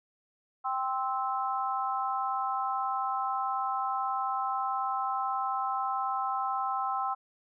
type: harmonic tone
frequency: 261.6 Hz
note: C4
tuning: in tune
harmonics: 3 / 4 / 5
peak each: -32 / -33 / -33 dBFS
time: 0.64-7.15 s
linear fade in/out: 20 ms
effects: none